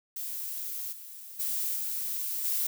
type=noise with level steps; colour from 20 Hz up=violet; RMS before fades=-36 / -45 / -31 / -33 / -29 dBFS; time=0.16-2.67 s; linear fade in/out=5 ms; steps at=0.92 / 1.39 / 1.75 / 2.44 s; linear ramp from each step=10 ms; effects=none